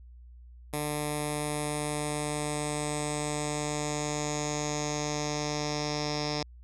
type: tone with low-pass filter sweep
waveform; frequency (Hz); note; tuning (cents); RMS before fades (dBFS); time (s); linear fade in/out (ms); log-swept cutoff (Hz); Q
10% pulse; 148.9; D3; +24; -32; 0.73-6.43; 5; 11000 to 5300; 5.7
effects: added 60 Hz sine -47 dBFS peak until 6.63 s